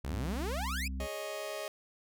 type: exponential sweep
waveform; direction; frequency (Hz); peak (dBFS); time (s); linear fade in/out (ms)
sawtooth; up; 58.8 to 2612; -32; 0.04-0.88; 5
type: harmonic tone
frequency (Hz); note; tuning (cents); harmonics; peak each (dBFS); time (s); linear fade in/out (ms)
65.41; C2; 0; 1 / 3 / 4; -35 / -45 / -47; 0.07-1.08; 50
type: chord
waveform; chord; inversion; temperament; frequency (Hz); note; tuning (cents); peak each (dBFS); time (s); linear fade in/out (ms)
sawtooth; Ab suspended fourth; none; just; 415.3 / 553.7 / 623; Ab4 / Db5 / Eb5; 0 / -2 / +2; -40 / -39 / -35; 1-1.68; 2
effects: none